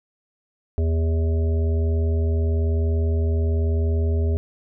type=harmonic tone; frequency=81 Hz; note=E2; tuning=30 cents flat; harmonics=1 / 3 / 5 / 7 / 8; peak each=-18 / -32 / -30 / -39 / -39 dBFS; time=0.78-4.37 s; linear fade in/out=0 ms; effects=none